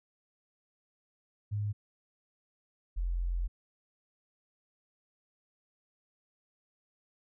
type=tone pair in turn; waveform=sine; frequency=103.83 / 43.66 Hz; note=G#2 / F1; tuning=0 / 0 cents; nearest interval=octave + minor third; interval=1500 cents; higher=first; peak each=-30 / -29 dBFS; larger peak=second; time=1.51-1.73 / 2.96-3.48 s; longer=second; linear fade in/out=20 ms; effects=none